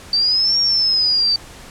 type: exponential two-way sweep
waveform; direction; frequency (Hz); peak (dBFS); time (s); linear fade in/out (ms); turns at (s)
sine; up then down; 4600 to 5588 to 4600; -13; 0.13-1.36; 2; 0.59
effects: pink hiss -39 dBFS RMS until 1.7 s + low-pass 10000 Hz 12 dB/octave